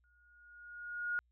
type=tone with exponential growth; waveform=sine; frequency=1437 Hz; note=F6; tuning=49 cents sharp; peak=-31 dBFS; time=0.04-1.19 s; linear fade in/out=0 ms; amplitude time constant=250 ms; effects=added 60 Hz sine -70 dBFS peak until 1.31 s